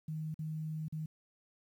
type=tone with dropouts; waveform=sine; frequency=156.4 Hz; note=D#3; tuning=9 cents sharp; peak=-36 dBFS; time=0.08-1.06 s; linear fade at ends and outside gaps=5 ms; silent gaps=0.343-0.39 / 0.883-0.924 s; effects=11-bit